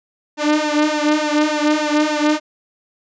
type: tone with flanger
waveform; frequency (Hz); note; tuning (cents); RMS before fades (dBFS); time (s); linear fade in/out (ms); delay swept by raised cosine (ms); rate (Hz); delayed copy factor
sawtooth; 301.4; D4; +45; -17; 0.37-2.4; 50; 1.1 to 3.4; 3.4; +1
effects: resampled to 16000 Hz